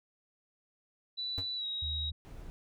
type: tone with pitch glide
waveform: sine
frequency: 3966 to 3811 Hz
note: B7 to A#7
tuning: +7 to +38 cents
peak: -34 dBFS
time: 1.17-2.11 s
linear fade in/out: 20 ms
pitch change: -69 cents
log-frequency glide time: 1.56-1.66 s
type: tone with exponential decay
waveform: square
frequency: 93 Hz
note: F#2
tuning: 9 cents sharp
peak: -32 dBFS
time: 1.38-1.48 s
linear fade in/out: 0 ms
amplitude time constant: 20 ms
type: tone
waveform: sine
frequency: 77.4 Hz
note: D#2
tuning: 9 cents flat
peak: -36 dBFS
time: 1.82-2.12 s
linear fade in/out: 5 ms
type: noise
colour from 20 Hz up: brown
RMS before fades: -46 dBFS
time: 2.25-2.5 s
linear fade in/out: 0 ms
effects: none